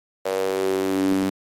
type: tone with high-pass filter sweep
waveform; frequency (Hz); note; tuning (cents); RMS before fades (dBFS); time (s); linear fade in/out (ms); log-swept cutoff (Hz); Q
sawtooth; 95.6; G2; -43; -22; 0.25-1.3; 10; 530 to 240; 5.3
effects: MP3 64 kbps